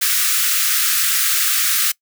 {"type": "high-pass noise", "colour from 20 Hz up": "white", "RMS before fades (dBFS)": -17, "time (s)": [0.01, 1.92], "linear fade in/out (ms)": 10, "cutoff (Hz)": 1200, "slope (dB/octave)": 96, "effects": ["noise-tail reverb RT60 0.1 s tail -23 dB re dry"]}